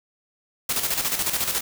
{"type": "noise with tremolo", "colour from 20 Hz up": "white", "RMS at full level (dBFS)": -23, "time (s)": [0.69, 1.61], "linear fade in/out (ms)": 5, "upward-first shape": "square", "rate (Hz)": 14, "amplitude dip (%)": 55, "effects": []}